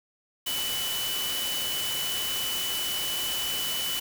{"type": "tone in noise", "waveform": "sine", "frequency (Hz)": 2981, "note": "F#7", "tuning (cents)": 12, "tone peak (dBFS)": -30, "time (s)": [0.46, 4], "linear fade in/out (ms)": 10, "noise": "white", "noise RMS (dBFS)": -32, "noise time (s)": [0.46, 4], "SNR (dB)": -1, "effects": []}